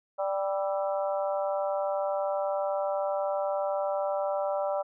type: harmonic tone with a mistuned harmonic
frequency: 196 Hz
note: G3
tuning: in tune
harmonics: 3 / 4 / 5 / 6 / 7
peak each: -28 / -33 / -38 / -43 / -40 dBFS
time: 0.18-4.83 s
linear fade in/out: 20 ms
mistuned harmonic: 7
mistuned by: -55 cents
effects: none